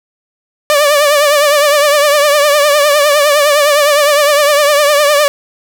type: tone with vibrato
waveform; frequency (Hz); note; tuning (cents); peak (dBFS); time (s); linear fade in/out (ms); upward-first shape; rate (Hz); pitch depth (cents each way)
sawtooth; 585; D5; -7; -3; 0.7-5.28; 0; triangle; 9.8; 81
effects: none